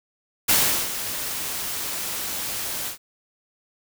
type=noise with ADSR envelope; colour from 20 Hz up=white; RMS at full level=-17 dBFS; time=0.48-2.98 s; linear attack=16 ms; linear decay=380 ms; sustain=-12 dB; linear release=110 ms; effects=none